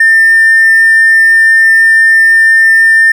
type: tone with hard clipping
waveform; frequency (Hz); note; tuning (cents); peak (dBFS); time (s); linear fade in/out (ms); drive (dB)
triangle; 1799; A6; +38; -3; 0-3.12; 5; 4
effects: none